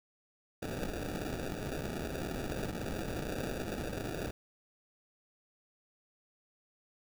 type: noise with sample-and-hold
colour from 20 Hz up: white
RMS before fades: -38 dBFS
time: 0.62-4.31 s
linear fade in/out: 10 ms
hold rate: 1050 Hz
effects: none